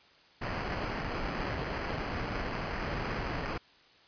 pink noise with sample-and-hold, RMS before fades -35 dBFS, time 0.41-3.58 s, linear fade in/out 10 ms, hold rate 3675 Hz, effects white hiss -60 dBFS RMS until 4.07 s + resampled to 11025 Hz

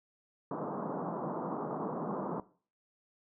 pink band-pass noise, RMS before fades -37 dBFS, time 0.51-2.4 s, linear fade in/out 2 ms, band 150 to 1200 Hz, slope 48 dB/octave, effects noise-tail reverb RT60 0.4 s tail -18 dB re dry

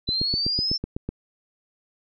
sine exponential sweep, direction up, 3988 to 5370 Hz, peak -22 dBFS, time 0.07-0.78 s, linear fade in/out 20 ms
click train, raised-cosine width 3 ms, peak -15 dBFS, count 9, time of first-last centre 0.09-1.09 s, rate 8 Hz
effects none

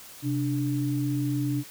sine tone pair together, 130.81 / 293.7 Hz, C3 / D4, 0 / 0 cents, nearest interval octave + major second, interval 1400 cents, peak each -27 dBFS, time 0.22-1.64 s, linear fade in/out 50 ms, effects white hiss -46 dBFS RMS until 1.7 s

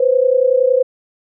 sine tone pair together, 498.2 / 529 Hz, B4 / C5, +15 / +19 cents, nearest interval minor second, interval 104 cents, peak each -13 dBFS, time 0-0.83 s, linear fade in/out 5 ms, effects none

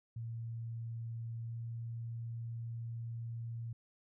sine tone with pitch glide, 115.1 to 115.9 Hz, A#2 to A#2, -22 to -10 cents, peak -39 dBFS, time 0.16-3.73 s, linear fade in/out 5 ms, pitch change +12 cents, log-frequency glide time 1.44-1.55 s, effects none

